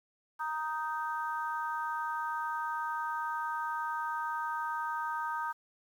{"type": "harmonic tone", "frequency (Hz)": 311.1, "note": "D#4", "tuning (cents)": 0, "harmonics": [3, 4, 5], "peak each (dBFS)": [-35, -37, -39], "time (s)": [0.39, 5.53], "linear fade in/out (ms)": 20, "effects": ["10-bit"]}